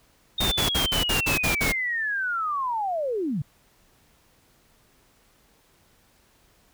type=linear sweep; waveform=sine; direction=down; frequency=3706 to 123.47 Hz; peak=-24 dBFS; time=0.38-3.42 s; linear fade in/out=5 ms
type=noise bursts; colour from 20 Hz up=pink; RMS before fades=-25 dBFS; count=8; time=0.4-1.724 s; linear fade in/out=10 ms; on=120 ms; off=52 ms
effects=pink hiss -61 dBFS RMS until 6.73 s